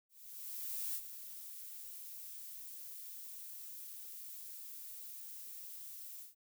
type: noise with ADSR envelope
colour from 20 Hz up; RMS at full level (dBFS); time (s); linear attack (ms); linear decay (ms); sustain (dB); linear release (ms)
violet; -39; 0.09-6.35; 860; 59; -10; 150
effects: none